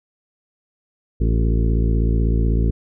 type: harmonic tone with a mistuned harmonic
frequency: 56.1 Hz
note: A1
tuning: 34 cents sharp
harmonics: 1 / 2 / 3 / 4 / 5 / 6 / 7 / 8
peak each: -16 / -22 / -26 / -28 / -30 / -32 / -33 / -34 dBFS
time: 1.2-2.71 s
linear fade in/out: 10 ms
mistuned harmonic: 6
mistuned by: +56 cents
effects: none